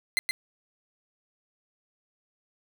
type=tone with echo; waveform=30% pulse; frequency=2066 Hz; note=C7; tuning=22 cents flat; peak=-19 dBFS; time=0.17-0.19 s; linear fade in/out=0 ms; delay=120 ms; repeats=1; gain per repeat=-4 dB; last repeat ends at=0.31 s; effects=none